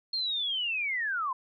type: linear sweep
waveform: sine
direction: down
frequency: 4280 to 987.8 Hz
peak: -28 dBFS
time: 0.13-1.33 s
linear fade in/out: 5 ms
effects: none